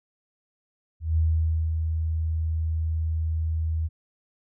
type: tone with ADSR envelope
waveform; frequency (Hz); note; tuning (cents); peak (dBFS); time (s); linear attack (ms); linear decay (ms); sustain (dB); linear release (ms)
sine; 80.2; E2; -47; -18; 1-3.89; 170; 540; -5; 32
effects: none